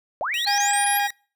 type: linear sweep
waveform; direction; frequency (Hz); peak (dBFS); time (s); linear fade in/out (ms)
sine; up; 528 to 11840; -23; 0.21-0.99; 0
type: tone bursts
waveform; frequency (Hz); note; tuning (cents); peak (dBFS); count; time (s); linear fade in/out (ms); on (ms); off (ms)
sawtooth; 1904; A#6; +36; -25; 6; 0.34-1.105; 0; 110; 21
type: harmonic tone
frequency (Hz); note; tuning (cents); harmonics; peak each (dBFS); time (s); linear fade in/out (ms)
813; G#5; -37; 1 / 2 / 3 / 4 / 6; -21 / -27 / -31 / -33 / -37; 0.46-1.08; 20
effects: noise-tail reverb RT60 0.4 s tail -26 dB re dry